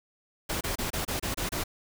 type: noise bursts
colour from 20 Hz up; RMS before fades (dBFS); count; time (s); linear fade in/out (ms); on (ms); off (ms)
pink; -31; 8; 0.49-1.639; 10; 120; 27
effects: none